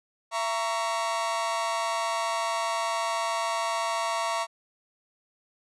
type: chord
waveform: 40% pulse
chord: A# diminished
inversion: second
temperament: just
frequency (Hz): 671.3 / 932.3 / 1118.8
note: E5 / A#5 / C#6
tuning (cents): +31 / 0 / +16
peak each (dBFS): -30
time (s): 0.31-4.47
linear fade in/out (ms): 50
effects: resampled to 22050 Hz